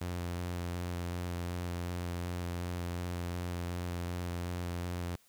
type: tone with vibrato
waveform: sawtooth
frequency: 87.8 Hz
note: F2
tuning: 10 cents sharp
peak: -31 dBFS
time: 0.01-5.16 s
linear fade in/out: 5 ms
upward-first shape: square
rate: 2.7 Hz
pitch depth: 12 cents each way
effects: white hiss -66 dBFS RMS until 5.28 s